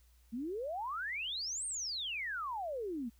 sine exponential two-way sweep, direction up then down, 218.2 to 8990 to 218.2 Hz, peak -36 dBFS, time 0.32-3.1 s, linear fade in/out 20 ms, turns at 1.66 s, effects added 60 Hz sine -62 dBFS peak until 3.19 s + white hiss -72 dBFS RMS until 3.19 s

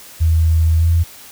sine tone with pitch glide, 81 to 83.71 Hz, E2 to E2, -30 to +27 cents, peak -10 dBFS, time 0.2-1.04 s, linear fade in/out 20 ms, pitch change +57 cents, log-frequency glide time 0.77-0.89 s, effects white hiss -39 dBFS RMS until 1.31 s

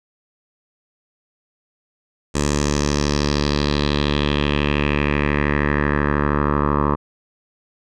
10% pulse tone with low-pass filter sweep, 72.9 Hz, D2, 12 cents flat, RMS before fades -19 dBFS, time 2.34-6.96 s, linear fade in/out 20 ms, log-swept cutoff 7600 to 1100 Hz, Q 3.3, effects none

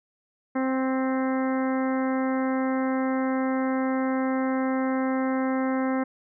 harmonic tone with a mistuned harmonic, 262.4 Hz, C4, 5 cents sharp, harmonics 1 / 2 / 3 / 4 / 5 / 6 / 7 / 8, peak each -24 / -30 / -34 / -36 / -38 / -40 / -41 / -42 dBFS, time 0.55-6.04 s, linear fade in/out 10 ms, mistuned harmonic 8, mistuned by -15 cents, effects none

